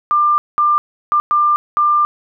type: tone bursts at uneven times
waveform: sine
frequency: 1193 Hz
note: D6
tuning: 27 cents sharp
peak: -10 dBFS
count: 5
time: 0.11-0.38 / 0.58-0.78 / 1.12-1.2 / 1.31-1.56 / 1.77-2.05 s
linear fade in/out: 0 ms
effects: none